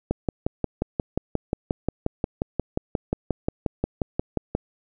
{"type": "click train", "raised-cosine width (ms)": 2, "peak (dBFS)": -9, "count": 26, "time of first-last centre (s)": [0.11, 4.55], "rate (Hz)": 5.63, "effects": []}